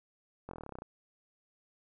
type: slowing click train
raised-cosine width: 1 ms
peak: -29 dBFS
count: 13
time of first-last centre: 0.49-0.821 s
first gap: 22 ms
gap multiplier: 1.04
effects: none